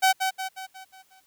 sawtooth tone with echo, 760 Hz, F#5, 46 cents sharp, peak -13 dBFS, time 0.02-0.13 s, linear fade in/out 20 ms, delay 180 ms, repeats 6, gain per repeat -6 dB, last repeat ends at 1.21 s, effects white hiss -64 dBFS RMS until 1.26 s

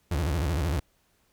35% pulse tone with vibrato, 77.78 Hz, D#2, in tune, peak -23 dBFS, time 0.11-0.8 s, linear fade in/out 5 ms, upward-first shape sine, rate 13 Hz, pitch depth 250 cents each way, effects pink hiss -68 dBFS RMS until 1.32 s

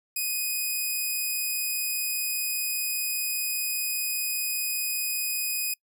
5% pulse tone, 2495 Hz, D#7, 4 cents sharp, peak -17 dBFS, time 0.16-5.74 s, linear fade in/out 5 ms, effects noise-tail reverb RT60 0.1 s tail -26 dB re dry

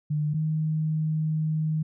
sine tone pair in turn, 150.3 / 156.19 Hz, D3 / D#3, +40 / +7 cents, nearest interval minor second, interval 67 cents, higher second, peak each -23 / -23 dBFS, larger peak neither, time 0.1-0.34 / 0.34-1.83 s, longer second, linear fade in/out 10 ms, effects none

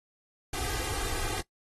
pink noise with comb filter, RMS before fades -33 dBFS, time 0.53-1.41 s, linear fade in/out 5 ms, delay 2.5 ms, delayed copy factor +0.9, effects noise-tail reverb RT60 0.1 s tail -18 dB re dry + AAC 32 kbps

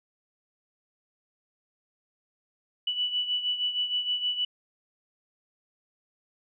sine beating tone pair, 2960 / 2966.4 Hz, F#7 / F#7, 0 / +4 cents, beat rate 6.4 Hz, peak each -27 / -33 dBFS, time 2.87-4.45 s, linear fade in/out 5 ms, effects none

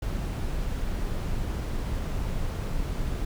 brown noise, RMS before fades -29 dBFS, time 0.02-3.25 s, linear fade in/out 5 ms, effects none

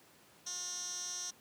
15% pulse tone with band-pass filter, 358.1 Hz, F4, 43 cents sharp, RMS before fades -41 dBFS, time 0.46-1.31 s, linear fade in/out 10 ms, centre 5800 Hz, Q 5.8, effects pink hiss -62 dBFS RMS until 1.4 s + high-pass 150 Hz 12 dB/octave

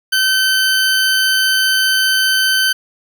20% pulse tone, 1535 Hz, G6, 37 cents flat, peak -7 dBFS, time 0.12-2.73 s, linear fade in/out 10 ms, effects none

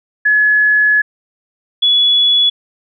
sine tone pair in turn, 1700 / 3400 Hz, G#6 / G#7, +40 / +40 cents, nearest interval octave, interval 1200 cents, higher second, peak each -8 dBFS, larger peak neither, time 0.25-1.02 / 1.82-2.5 s, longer first, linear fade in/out 10 ms, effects none

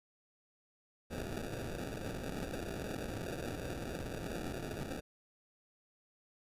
blue noise with sample-and-hold, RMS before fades -41 dBFS, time 1.1-5.01 s, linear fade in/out 20 ms, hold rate 1050 Hz, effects resampled to 32000 Hz

